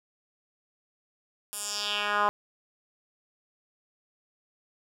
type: tone with band-pass filter sweep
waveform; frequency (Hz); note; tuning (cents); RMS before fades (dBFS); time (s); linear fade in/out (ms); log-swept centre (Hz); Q
10% pulse; 206.7; G#3; -8; -29; 1.53-2.29; 0; 11000 to 1000; 2.4
effects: none